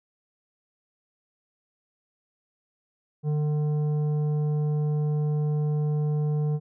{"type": "tone with tanh clipping", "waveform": "sine", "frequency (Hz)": 150, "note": "D3", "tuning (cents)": 37, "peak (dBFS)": -24, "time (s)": [3.23, 6.6], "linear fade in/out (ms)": 50, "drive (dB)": 9, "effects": []}